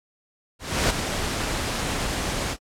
pink noise with ADSR envelope, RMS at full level -20 dBFS, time 0.59-2.57 s, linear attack 310 ms, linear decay 11 ms, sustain -7 dB, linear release 58 ms, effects low-pass 9000 Hz 12 dB/octave + AAC 64 kbps

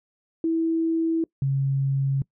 sine tone pair in turn, 327.1 / 136.58 Hz, E4 / C#3, -13 / -25 cents, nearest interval octave + minor third, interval 1512 cents, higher first, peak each -20 dBFS, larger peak neither, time 0.44-1.24 / 1.42-2.22 s, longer neither, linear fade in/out 2 ms, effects noise-tail reverb RT60 0.1 s tail -23 dB re dry

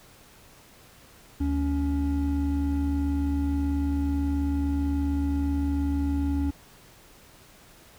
triangle tone pair together, 74.27 / 281.3 Hz, D2 / C#4, +20 / +26 cents, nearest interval octave + major seventh, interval 2306 cents, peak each -24 dBFS, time 1.4-6.51 s, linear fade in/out 10 ms, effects pink hiss -53 dBFS RMS until 7.98 s

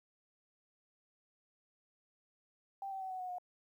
sine tone with pitch steps, 784 / 771 / 758.2 / 745.6 / 733.2 / 721 Hz, G5 / G5 / F#5 / F#5 / F#5 / F#5, 0 / -29 / +42 / +13 / -16 / -45 cents, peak -39 dBFS, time 2.82-3.384 s, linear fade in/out 2 ms, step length 94 ms, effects 12-bit

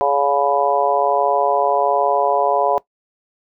harmonic tone with a mistuned harmonic, 141.4 Hz, C#3, 35 cents sharp, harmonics 3 / 4 / 5 / 6 / 7, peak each -22 / -19 / -19 / -23 / -21 dBFS, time 0.01-2.78 s, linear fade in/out 0 ms, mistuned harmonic 3, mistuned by -20 cents, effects noise-tail reverb RT60 0.1 s tail -19 dB re dry

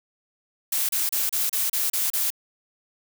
blue noise bursts, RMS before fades -24 dBFS, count 8, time 0.72-2.304 s, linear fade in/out 5 ms, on 170 ms, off 32 ms, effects none

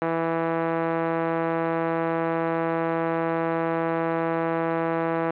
5% pulse tone with band-pass filter, 164.81 Hz, E3, in tune, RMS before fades -25 dBFS, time 0.02-5.31 s, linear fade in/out 0 ms, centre 400 Hz, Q 0.83, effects resampled to 8000 Hz + 8-bit

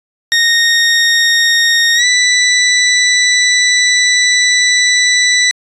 20% pulse tone with pitch glide, 1856 to 1977.8 Hz, A#6 to B6, -8 to +2 cents, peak -3 dBFS, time 0.32-5.51 s, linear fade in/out 0 ms, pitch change +110 cents, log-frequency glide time 1.95-2.05 s, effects resampled to 24000 Hz

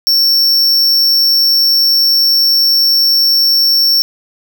square tone, 5450 Hz, F8, 43 cents flat, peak -8 dBFS, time 0.07-4.02 s, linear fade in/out 0 ms, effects none

